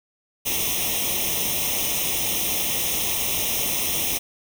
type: noise with comb filter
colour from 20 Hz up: white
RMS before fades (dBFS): -24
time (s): 0.45-4.19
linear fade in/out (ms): 20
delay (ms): 0.33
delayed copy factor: +0.9
effects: none